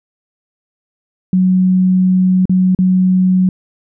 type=tone with dropouts; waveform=sine; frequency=185 Hz; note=F#3; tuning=in tune; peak=-8 dBFS; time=1.33-3.49 s; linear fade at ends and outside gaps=2 ms; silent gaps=2.455-2.495 / 2.749-2.788 s; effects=none